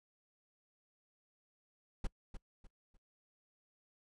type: noise with echo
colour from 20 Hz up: brown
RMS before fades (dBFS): -33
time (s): 2.04-2.07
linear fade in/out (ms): 5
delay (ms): 300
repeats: 3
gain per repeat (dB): -10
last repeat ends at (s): 2.97
effects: noise-tail reverb RT60 0.1 s tail -25 dB re dry + resampled to 24000 Hz